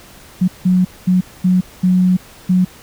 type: tone bursts at uneven times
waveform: sine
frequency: 183 Hz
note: F#3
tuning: 19 cents flat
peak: -9 dBFS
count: 6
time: 0.41-0.48 / 0.65-0.85 / 1.07-1.21 / 1.44-1.61 / 1.83-2.17 / 2.49-2.65 s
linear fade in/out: 10 ms
effects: pink hiss -41 dBFS RMS until 2.82 s